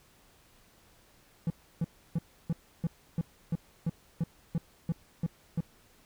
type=tone bursts; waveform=triangle; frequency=165.3 Hz; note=E3; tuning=5 cents sharp; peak=-24 dBFS; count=13; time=1.47-5.606 s; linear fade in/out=2 ms; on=32 ms; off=310 ms; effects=pink hiss -62 dBFS RMS until 6.05 s